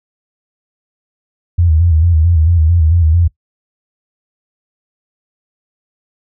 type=tone with vibrato; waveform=sine; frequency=82.41 Hz; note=E2; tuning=in tune; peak=-7 dBFS; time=1.58-3.28 s; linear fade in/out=10 ms; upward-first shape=square; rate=4.5 Hz; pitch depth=79 cents each way; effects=noise-tail reverb RT60 0.1 s tail -21 dB re dry